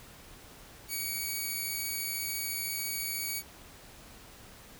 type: tone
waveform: 5% pulse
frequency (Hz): 2257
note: C#7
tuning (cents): +31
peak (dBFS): -23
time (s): 0.88-3.43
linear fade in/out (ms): 50
effects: pink hiss -52 dBFS RMS until 4.79 s